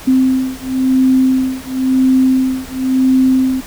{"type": "beating tone pair", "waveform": "sine", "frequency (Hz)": [260, 260.96], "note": ["C4", "C4"], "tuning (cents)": [-11, -4], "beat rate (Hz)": 0.96, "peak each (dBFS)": -13, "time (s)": [0.07, 3.61], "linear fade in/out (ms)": 10, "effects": ["pink hiss -33 dBFS RMS until 3.66 s"]}